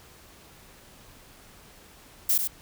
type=noise with echo; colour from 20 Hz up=violet; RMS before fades=-22 dBFS; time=2.29-2.38 s; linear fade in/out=5 ms; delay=96 ms; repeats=1; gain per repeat=-6 dB; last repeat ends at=2.476 s; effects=pink hiss -52 dBFS RMS until 2.61 s